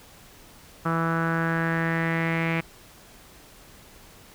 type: tone with low-pass filter sweep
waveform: sawtooth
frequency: 164.81 Hz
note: E3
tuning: in tune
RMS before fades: -25 dBFS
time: 0.85-2.61 s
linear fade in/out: 10 ms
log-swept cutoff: 1300 to 2300 Hz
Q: 5.2
effects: pink hiss -50 dBFS RMS until 4.34 s